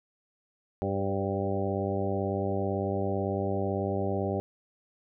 harmonic tone with a mistuned harmonic, 98 Hz, G2, in tune, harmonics 1 / 2 / 3 / 4 / 5 / 6 / 7 / 8, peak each -33 / -34 / -37 / -33 / -37 / -35 / -40 / -38 dBFS, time 0.82-4.4 s, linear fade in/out 0 ms, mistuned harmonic 5, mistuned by +30 cents, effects none

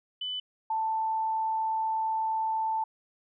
sine tone pair in turn, 3000 / 884.2 Hz, F#7 / A5, +23 / +8 cents, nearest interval octave + major sixth, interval 2115 cents, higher first, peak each -31 / -26 dBFS, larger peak second, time 0.21-0.4 / 0.7-2.84 s, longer second, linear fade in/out 5 ms, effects none

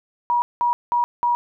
sine tone bursts, 960 Hz, B5, 49 cents flat, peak -16 dBFS, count 4, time 0.3-1.35 s, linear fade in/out 0 ms, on 120 ms, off 190 ms, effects none

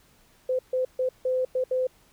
sine tone bursts at uneven times, 512 Hz, C5, 38 cents flat, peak -22 dBFS, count 6, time 0.49-0.59 / 0.73-0.85 / 0.99-1.09 / 1.25-1.45 / 1.55-1.64 / 1.71-1.87 s, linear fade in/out 5 ms, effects pink hiss -60 dBFS RMS until 2.12 s

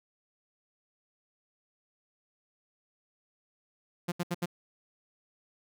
sawtooth tone bursts, 174.61 Hz, F3, in tune, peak -25 dBFS, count 4, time 4.08-4.459 s, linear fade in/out 10 ms, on 40 ms, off 73 ms, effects none

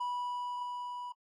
triangle tone with level ramp, 981 Hz, B5, 12 cents flat, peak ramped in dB -30 to -37 dBFS, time 0-1.12 s, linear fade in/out 10 ms, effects AAC 32 kbps

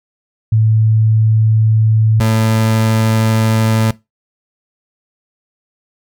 sine / 30% pulse tone pair in turn, 110 / 110.89 Hz, A2 / A2, 0 / +14 cents, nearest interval unison, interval 14 cents, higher second, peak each -8 dBFS, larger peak neither, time 0.52-2.2 / 2.2-3.91 s, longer second, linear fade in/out 5 ms, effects noise-tail reverb RT60 0.2 s tail -19 dB re dry

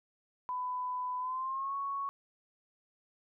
sine tone with pitch glide, 1000 to 1109.6 Hz, B5 to C#6, +21 to +1 cents, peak -33 dBFS, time 0.49-2.09 s, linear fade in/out 0 ms, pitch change +180 cents, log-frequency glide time 1.19-1.75 s, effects none

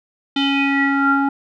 square tone with low-pass filter sweep, 277.2 Hz, C#4, in tune, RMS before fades -17 dBFS, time 0.36-1.29 s, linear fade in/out 5 ms, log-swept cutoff 3400 to 1100 Hz, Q 7.9, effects none

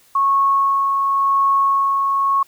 sine tone with tremolo, 1100 Hz, C#6, 14 cents flat, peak -12 dBFS, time 0.15-2.43 s, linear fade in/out 5 ms, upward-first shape sine, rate 0.92 Hz, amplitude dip 30%, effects white hiss -53 dBFS RMS until 2.47 s

